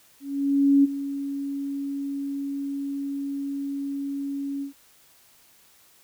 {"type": "tone with ADSR envelope", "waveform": "sine", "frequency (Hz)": 279.1, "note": "C#4", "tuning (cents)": 12, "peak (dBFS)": -13, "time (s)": [0.2, 4.73], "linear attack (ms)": 640, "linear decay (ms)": 22, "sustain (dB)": -14, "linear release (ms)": 110, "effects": ["white hiss -57 dBFS RMS until 6.03 s"]}